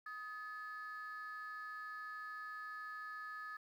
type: ring-modulated tone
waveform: triangle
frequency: 233.1 Hz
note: A#3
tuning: in tune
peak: -38 dBFS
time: 0.06-3.57 s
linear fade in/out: 5 ms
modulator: 1490 Hz
effects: tanh soft clip ceiling -40 dBFS + 12-bit